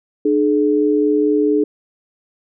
sine tone pair together, 300.4 / 424.8 Hz, D4 / G#4, +39 / +39 cents, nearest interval tritone, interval 600 cents, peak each -15 dBFS, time 0.25-1.64 s, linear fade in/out 5 ms, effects none

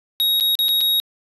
square tone with dropouts, 3780 Hz, A#7, 23 cents sharp, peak -16 dBFS, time 0.2-1 s, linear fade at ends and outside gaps 0 ms, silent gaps 0.4-0.408 / 0.553-0.59 / 0.684-0.69 / 0.807-0.812 s, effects resampled to 32000 Hz

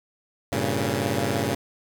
10% pulse chord, G diminished, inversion none, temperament equal with one note detuned, 98 / 114.54 / 138.59 Hz, G2 / Bb2 / Db3, 0 / -30 / 0 cents, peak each -19 dBFS, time 0.52-1.55 s, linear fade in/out 5 ms, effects 7-bit

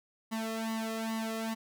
sawtooth tone with flanger, 223.1 Hz, A3, 24 cents sharp, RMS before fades -35 dBFS, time 0.31-1.55 s, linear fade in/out 20 ms, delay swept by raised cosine 1 to 1.59 ms, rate 2.4 Hz, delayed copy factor +1, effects none

